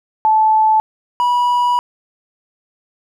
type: tone pair in turn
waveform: sine / triangle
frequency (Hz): 871 / 974.6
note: A5 / B5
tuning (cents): -18 / -23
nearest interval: major second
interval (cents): 195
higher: second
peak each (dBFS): -9 / -10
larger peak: first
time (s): 0.25-0.8 / 1.2-1.79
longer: second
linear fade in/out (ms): 0
effects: none